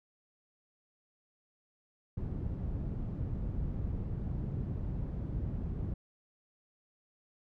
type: low-pass noise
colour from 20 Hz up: white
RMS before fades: -36 dBFS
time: 2.17-5.94 s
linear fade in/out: 5 ms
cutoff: 120 Hz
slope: 12 dB/octave
effects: none